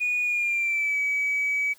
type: tone with pitch glide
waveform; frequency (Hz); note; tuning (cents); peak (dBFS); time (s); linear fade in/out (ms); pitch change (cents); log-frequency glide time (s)
sine; 2458 to 2280; D#7 to C#7; -22 to +48; -21; 0-1.74; 20; -130; 0.23-0.99
effects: tanh soft clip ceiling -19 dBFS + white hiss -56 dBFS RMS until 1.78 s